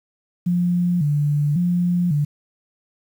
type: tone with vibrato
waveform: sine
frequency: 160.7 Hz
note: E3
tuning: 44 cents flat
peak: -16 dBFS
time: 0.46-2.25 s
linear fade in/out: 10 ms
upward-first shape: square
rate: 0.91 Hz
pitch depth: 160 cents each way
effects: 8-bit